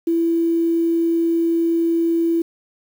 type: tone with quantisation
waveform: sine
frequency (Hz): 333.7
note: E4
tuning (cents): +21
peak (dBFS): -15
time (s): 0.07-2.42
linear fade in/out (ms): 5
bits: 7
effects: none

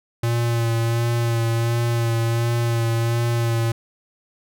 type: tone with vibrato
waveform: square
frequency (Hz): 116.54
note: A#2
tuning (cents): 0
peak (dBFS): -19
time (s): 0.23-3.72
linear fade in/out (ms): 5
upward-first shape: sine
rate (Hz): 1.4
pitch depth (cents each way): 23
effects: none

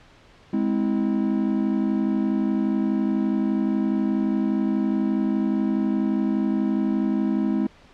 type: chord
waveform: triangle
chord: Ab augmented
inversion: none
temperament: just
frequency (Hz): 207.7 / 259.6 / 324.5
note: Ab3 / C4 / E4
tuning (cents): 0 / -13 / -27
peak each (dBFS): -21 / -23 / -24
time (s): 0.53-7.67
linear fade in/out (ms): 5
effects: pink hiss -52 dBFS RMS until 7.93 s + low-pass 4000 Hz 12 dB/octave

